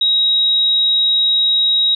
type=tone; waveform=sine; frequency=3810 Hz; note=A#7; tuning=37 cents sharp; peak=-11 dBFS; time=0.01-1.95 s; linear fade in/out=5 ms; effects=none